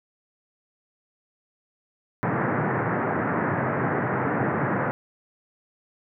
pink band-pass noise, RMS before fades -25 dBFS, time 2.23-4.91 s, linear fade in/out 0 ms, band 110 to 1900 Hz, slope 48 dB/octave, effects none

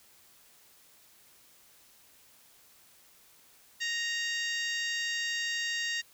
harmonic tone, 932.3 Hz, A#5, in tune, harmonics 2 / 3 / 4 / 5 / 6 / 7 / 8, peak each -33 / -37 / -39 / -41 / -43 / -44 / -45 dBFS, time 3.8-6.02 s, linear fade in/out 20 ms, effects white hiss -60 dBFS RMS until 6.13 s

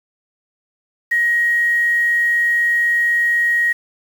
sine tone with quantisation, 1888 Hz, A#6, 22 cents sharp, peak -13 dBFS, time 1.11-3.73 s, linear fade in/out 10 ms, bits 6, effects none

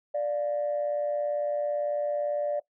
sine tone pair together, 587.3 / 705.2 Hz, D5 / F5, 0 / +17 cents, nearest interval minor third, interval 317 cents, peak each -25 / -35 dBFS, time 0.14-2.6 s, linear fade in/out 10 ms, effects noise-tail reverb RT60 0.1 s tail -19 dB re dry + tanh soft clip ceiling -20 dBFS

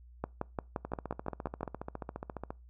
two click trains, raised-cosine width 1 ms, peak -19 / -24 dBFS, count 9 / 25, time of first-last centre 0.24-1.631 / 0.85-2.505 s, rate 5.75 / 14.5 Hz, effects noise-tail reverb RT60 0.3 s tail -25 dB re dry + added 60 Hz sine -52 dBFS peak until 2.69 s

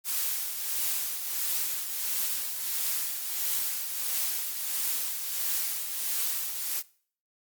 blue noise with tremolo, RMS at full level -28 dBFS, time 0.04-6.83 s, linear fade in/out 50 ms, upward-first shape triangle, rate 1.5 Hz, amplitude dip 55%, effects noise-tail reverb RT60 0.5 s tail -21 dB re dry + Opus 48 kbps

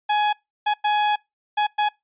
40% pulse tone bursts at uneven times, 838 Hz, G#5, 15 cents sharp, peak -17 dBFS, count 5, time 0.09-0.33 / 0.66-0.74 / 0.84-1.16 / 1.57-1.67 / 1.78-1.89 s, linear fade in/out 10 ms, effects noise-tail reverb RT60 0.2 s tail -24 dB re dry + resampled to 8000 Hz

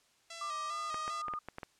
5% pulse tone with vibrato, 651 Hz, E5, 22 cents flat, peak -32 dBFS, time 0.3-1.22 s, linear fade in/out 5 ms, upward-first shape square, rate 2.5 Hz, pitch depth 49 cents each way
sine tone with pitch glide, 1186 to 1222.9 Hz, D6 to D#6, +17 to -30 cents, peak -36 dBFS, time 0.41-1.39 s, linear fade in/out 5 ms, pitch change +53 cents, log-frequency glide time 0.68-0.78 s
clicks, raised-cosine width 0.5 ms, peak -26 dBFS, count 7, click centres 0.944 / 1.079 / 1.283 / 1.337 / 1.486 / 1.584 / 1.632 s
effects white hiss -69 dBFS RMS until 1.79 s + low-pass 8000 Hz 12 dB/octave

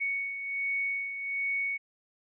sine beating tone pair, 2225 / 2226.3 Hz, C#7 / C#7, +6 / +7 cents, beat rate 1.3 Hz, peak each -30 / -38 dBFS, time 0-1.78 s, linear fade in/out 20 ms, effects none

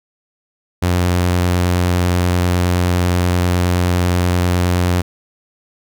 sawtooth tone, 89 Hz, F2, 33 cents sharp, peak -9 dBFS, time 0.82-5.02 s, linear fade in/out 10 ms, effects none

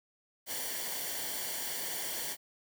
white noise with comb filter, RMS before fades -37 dBFS, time 0.46-2.37 s, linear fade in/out 50 ms, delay 0.78 ms, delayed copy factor -0.65, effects none

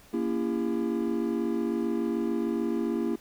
triangle chord, A# diminished seventh, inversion none, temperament just, 233.1 / 279.7 / 335.6 / 402.8 Hz, A#3 / C#4 / E4 / G4, 0 / +16 / +31 / +47 cents, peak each -28 / -32 / -28 / -32 dBFS, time 0.13-3.16 s, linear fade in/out 10 ms, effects pink hiss -55 dBFS RMS until 3.2 s

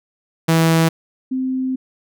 sawtooth / sine tone pair in turn, 163.3 / 259.7 Hz, E3 / C4, -16 / -13 cents, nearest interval minor sixth, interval 803 cents, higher second, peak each -8 / -18 dBFS, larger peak first, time 0.48-0.89 / 1.31-1.76 s, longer second, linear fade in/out 10 ms, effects none

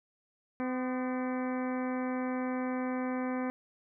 harmonic tone with a mistuned harmonic, 254.9 Hz, C4, 45 cents flat, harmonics 1 / 2 / 3 / 4 / 5 / 6 / 7 / 8 / 9, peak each -32 / -38 / -42 / -44 / -46 / -48 / -49 / -50 / -51 dBFS, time 0.6-3.5 s, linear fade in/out 0 ms, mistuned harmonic 5, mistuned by -61 cents, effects none

